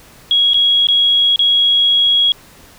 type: tone with dropouts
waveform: sine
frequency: 3315 Hz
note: G#7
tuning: 4 cents flat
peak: -9 dBFS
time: 0.31-2.32 s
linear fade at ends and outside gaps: 1 ms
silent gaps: 0.534-0.543 / 0.87-0.886 / 1.36-1.392 s
effects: pink hiss -43 dBFS RMS until 2.78 s